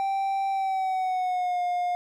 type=tone with pitch glide; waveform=triangle; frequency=781 to 712.1 Hz; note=G5 to F5; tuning=-7 to +33 cents; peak=-22 dBFS; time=0-1.95 s; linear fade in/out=0 ms; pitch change=-160 cents; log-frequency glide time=0.5-1.62 s; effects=none